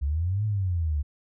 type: exponential two-way sweep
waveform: sine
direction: up then down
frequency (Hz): 66.6 to 109 to 70.5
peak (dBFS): -23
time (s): 0.01-1.03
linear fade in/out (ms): 20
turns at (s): 0.45
effects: none